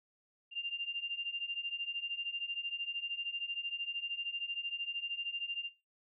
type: beating tone pair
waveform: sine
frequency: 2783 / 2796 Hz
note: F7 / F7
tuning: -7 / +1 cents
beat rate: 13 Hz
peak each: -39 / -38 dBFS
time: 0.51-5.7 s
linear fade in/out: 50 ms
effects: noise-tail reverb RT60 0.3 s tail -19 dB re dry